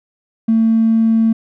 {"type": "tone", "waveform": "triangle", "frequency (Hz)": 224.7, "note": "A3", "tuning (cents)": 37, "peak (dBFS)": -6, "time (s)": [0.48, 1.33], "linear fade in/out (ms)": 10, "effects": ["tanh soft clip ceiling -7 dBFS"]}